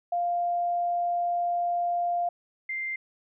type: tone pair in turn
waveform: sine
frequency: 698.5 / 2093 Hz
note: F5 / C7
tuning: 0 / 0 cents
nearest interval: octave + perfect fifth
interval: 1900 cents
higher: second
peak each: -24 / -29 dBFS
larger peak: first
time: 0.12-2.29 / 2.69-2.96 s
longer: first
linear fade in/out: 5 ms
effects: none